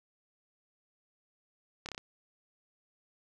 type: slowing click train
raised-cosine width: 0.2 ms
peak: -22 dBFS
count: 5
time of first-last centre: 1.86-1.979 s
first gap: 28 ms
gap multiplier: 1.04
effects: none